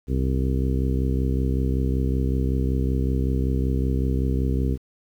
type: harmonic tone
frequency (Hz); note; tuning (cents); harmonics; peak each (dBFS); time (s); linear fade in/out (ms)
65.3; C2; -3; 1 / 2 / 3 / 4 / 5 / 6 / 7; -22 / -26 / -31 / -29 / -36 / -33 / -36; 0.07-4.78; 50
effects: 9-bit